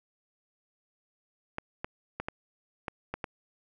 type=clicks; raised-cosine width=0.5 ms; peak=-18 dBFS; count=7; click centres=1.584 / 1.845 / 2.2 / 2.285 / 2.882 / 3.14 / 3.242 s; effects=none